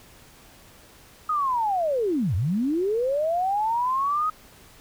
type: linear two-way sweep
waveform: sine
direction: down then up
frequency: 1270 to 80.6 to 1270 Hz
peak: -21 dBFS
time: 1.29-4.3 s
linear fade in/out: 5 ms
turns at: 2.35 s
effects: pink hiss -51 dBFS RMS until 4.8 s